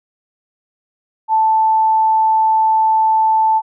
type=tone; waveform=sine; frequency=880 Hz; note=A5; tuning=in tune; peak=-10 dBFS; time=1.28-3.62 s; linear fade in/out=50 ms; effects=none